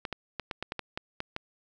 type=clicks; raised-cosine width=0.3 ms; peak=-17 dBFS; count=10; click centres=0.052 / 0.127 / 0.397 / 0.512 / 0.626 / 0.721 / 0.793 / 0.975 / 1.204 / 1.364 s; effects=none

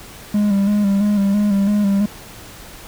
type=tone with vibrato; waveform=triangle; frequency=202.6 Hz; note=G#3; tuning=43 cents flat; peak=-11 dBFS; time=0.34-2.06 s; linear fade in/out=5 ms; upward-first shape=square; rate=3 Hz; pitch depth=40 cents each way; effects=pink hiss -38 dBFS RMS until 2.87 s

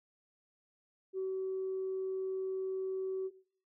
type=tone; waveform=sine; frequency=379.3 Hz; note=F#4; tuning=43 cents sharp; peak=-32 dBFS; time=1.13-3.31 s; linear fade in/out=50 ms; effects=noise-tail reverb RT60 0.5 s tail -18 dB re dry + tanh soft clip ceiling -29 dBFS

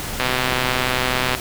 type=click train; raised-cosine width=0.3 ms; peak=-3 dBFS; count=147; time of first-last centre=0.2-1.35 s; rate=127 Hz; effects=pink hiss -28 dBFS RMS until 1.4 s

